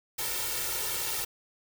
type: noise with comb filter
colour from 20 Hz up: white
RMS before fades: -32 dBFS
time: 0.18-1.25 s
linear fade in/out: 10 ms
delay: 2.2 ms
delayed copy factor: +0.95
effects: none